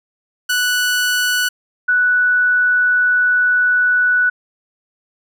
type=tone pair in turn; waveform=sawtooth / sine; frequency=1480 / 1480 Hz; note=F#6 / F#6; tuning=0 / 0 cents; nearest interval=unison; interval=0 cents; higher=neither; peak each=-11 dBFS; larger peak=neither; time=0.49-1.49 / 1.88-4.3 s; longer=second; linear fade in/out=10 ms; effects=none